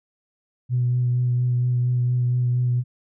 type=tone with vibrato; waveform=sine; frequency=123.47 Hz; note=B2; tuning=in tune; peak=-17 dBFS; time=0.69-2.84 s; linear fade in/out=50 ms; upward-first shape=sine; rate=4.3 Hz; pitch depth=15 cents each way; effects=tanh soft clip ceiling -13 dBFS